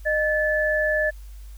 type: tone pair together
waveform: sine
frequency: 614 / 1736.7 Hz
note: D#5 / A6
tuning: -23 / -23 cents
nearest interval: octave + tritone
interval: 1800 cents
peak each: -22 dBFS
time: 0.05-1.11 s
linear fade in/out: 20 ms
effects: added 50 Hz sine -37 dBFS peak until 1.57 s + white hiss -56 dBFS RMS until 1.57 s